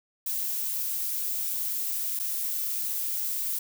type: noise with dropouts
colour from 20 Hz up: violet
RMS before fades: -30 dBFS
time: 0.26-3.59 s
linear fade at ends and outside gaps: 5 ms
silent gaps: 2.192-2.197 s
effects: none